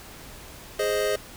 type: chord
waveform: square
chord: Ab major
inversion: none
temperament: equal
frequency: 415.3 / 523.3 / 622.3 Hz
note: Ab4 / C5 / Eb5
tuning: 0 / 0 / 0 cents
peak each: -27 / -29 / -28 dBFS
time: 0.79-1.16 s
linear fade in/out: 5 ms
effects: added 55 Hz sine -54 dBFS peak until 1.36 s + pink hiss -44 dBFS RMS until 1.36 s